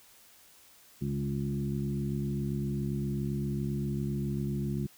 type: harmonic tone with a mistuned harmonic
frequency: 70.2 Hz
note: C#2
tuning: 22 cents sharp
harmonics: 1 / 2 / 3 / 4 / 5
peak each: -41 / -32 / -34 / -43 / -40 dBFS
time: 1.01-4.87 s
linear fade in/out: 10 ms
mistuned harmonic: 3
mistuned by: -22 cents
effects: white hiss -58 dBFS RMS until 4.97 s